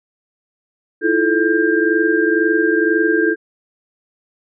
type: tone cluster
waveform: sine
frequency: 321.9 / 343.9 / 435.2 / 1595 Hz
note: E4 / F4 / A4 / G6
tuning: -41 / -27 / -19 / +30 cents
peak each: -18 dBFS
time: 1.01-3.36 s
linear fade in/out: 50 ms
effects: none